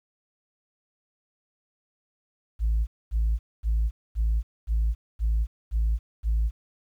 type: tone bursts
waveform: sine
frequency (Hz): 55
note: A1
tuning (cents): 0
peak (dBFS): -19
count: 8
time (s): 2.59-6.51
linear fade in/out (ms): 50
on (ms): 280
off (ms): 240
effects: tanh soft clip ceiling -18 dBFS + 10-bit